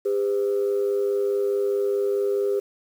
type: tone pair together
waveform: sine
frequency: 402.8 / 507.5 Hz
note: G4 / B4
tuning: +47 / +47 cents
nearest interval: major third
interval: 400 cents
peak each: -20 / -27 dBFS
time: 0.05-2.6 s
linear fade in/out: 10 ms
effects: tanh soft clip ceiling -15 dBFS + 8-bit

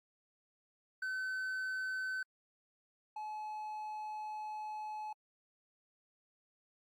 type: tone pair in turn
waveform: triangle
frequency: 1523 / 854.8 Hz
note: F#6 / G#5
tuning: +50 / +50 cents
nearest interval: minor seventh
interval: 1000 cents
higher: first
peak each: -34 / -38 dBFS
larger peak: first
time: 1.02-2.23 / 3.16-5.13 s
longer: second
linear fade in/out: 5 ms
effects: AAC 64 kbps

